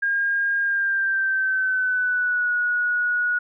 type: tone with pitch glide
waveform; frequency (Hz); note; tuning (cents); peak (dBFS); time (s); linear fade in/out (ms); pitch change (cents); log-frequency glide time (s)
sine; 1617 to 1457.3; G#6 to F#6; -47 to -27; -19; 0.02-3.39; 10; -180; 0.61-2.52
effects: none